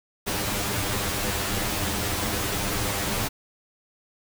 pink noise with comb filter, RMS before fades -27 dBFS, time 0.26-3.29 s, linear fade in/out 20 ms, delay 10 ms, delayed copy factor +0.75, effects none

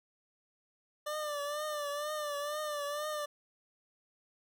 25% pulse tone with vibrato, 592 Hz, D5, 14 cents sharp, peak -31 dBFS, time 1.06-3.26 s, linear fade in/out 10 ms, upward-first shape triangle, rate 2.1 Hz, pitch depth 67 cents each way, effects none

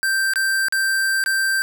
square tone with dropouts, 1568 Hz, G6, in tune, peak -18 dBFS, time 0.03-1.62 s, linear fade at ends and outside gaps 0 ms, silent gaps 0.336-0.358 / 0.684-0.724 / 1.239-1.261 s, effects none

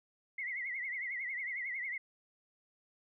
sine tone with vibrato, 2053 Hz, C7, 33 cents flat, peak -36 dBFS, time 0.38-1.98 s, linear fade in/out 5 ms, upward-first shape triangle, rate 11 Hz, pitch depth 140 cents each way, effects none

